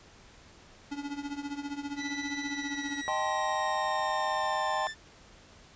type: tone with tremolo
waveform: square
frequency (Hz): 285.4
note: D4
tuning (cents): -49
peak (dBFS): -32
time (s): 0.91-3.02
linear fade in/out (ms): 10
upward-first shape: triangle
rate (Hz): 15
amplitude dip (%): 85
type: tone with pitch glide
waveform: sawtooth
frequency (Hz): 1975.5 to 1770.2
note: B6 to A6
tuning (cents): 0 to +10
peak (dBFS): -32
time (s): 1.96-4.95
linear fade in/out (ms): 50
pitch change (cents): -190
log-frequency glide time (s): 2.44-4.8
type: chord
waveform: triangle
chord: A half-diminished seventh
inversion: second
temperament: equal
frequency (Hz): 622.3 / 784 / 880 / 1046.5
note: Eb5 / G5 / A5 / C6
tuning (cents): 0 / 0 / 0 / 0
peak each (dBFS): -33 / -31 / -33 / -31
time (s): 3.08-4.87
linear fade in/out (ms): 0
effects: pink hiss -55 dBFS RMS until 5.75 s + resampled to 16000 Hz